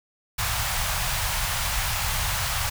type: band-stop noise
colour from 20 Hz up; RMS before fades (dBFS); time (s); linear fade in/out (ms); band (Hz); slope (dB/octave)
pink; -26; 0.38-2.7; 10; 130 to 740; 24
effects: none